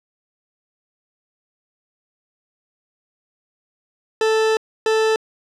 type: tone bursts at uneven times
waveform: 40% pulse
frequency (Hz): 440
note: A4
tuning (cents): 0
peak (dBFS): -14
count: 2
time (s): 4.21-4.57 / 4.86-5.16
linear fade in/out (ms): 2
effects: low-pass 6000 Hz 12 dB/octave + 9-bit